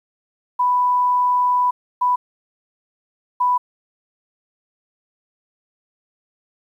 sine tone bursts at uneven times, 990 Hz, B5, 4 cents sharp, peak -14 dBFS, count 3, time 0.59-1.71 / 2.01-2.16 / 3.4-3.58 s, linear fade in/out 10 ms, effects 9-bit

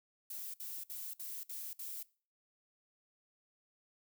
violet noise bursts, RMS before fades -44 dBFS, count 6, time 0.3-2.03 s, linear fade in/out 5 ms, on 240 ms, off 58 ms, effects noise-tail reverb RT60 0.4 s tail -21 dB re dry

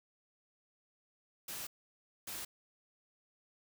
white noise bursts at uneven times, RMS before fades -43 dBFS, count 2, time 1.48-1.67 / 2.27-2.45 s, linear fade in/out 5 ms, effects none

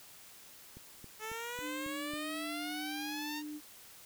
click train, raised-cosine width 3 ms, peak -37 dBFS, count 6, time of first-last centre 0.77-2.136 s, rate 3.66 Hz
10% pulse exponential sweep, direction up, 430 to 932.3 Hz, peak -31 dBFS, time 1.19-3.43 s, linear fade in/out 50 ms
sine tone, 299.6 Hz, D4, 35 cents sharp, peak -40 dBFS, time 1.6-3.61 s, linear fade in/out 50 ms
effects white hiss -55 dBFS RMS until 4.05 s

